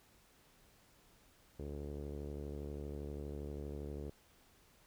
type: tone with low-pass filter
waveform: sawtooth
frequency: 72.5 Hz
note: D2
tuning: 22 cents flat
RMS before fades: -44 dBFS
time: 1.59-4.1 s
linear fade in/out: 5 ms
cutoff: 440 Hz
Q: 3.1
effects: pink hiss -67 dBFS RMS until 4.86 s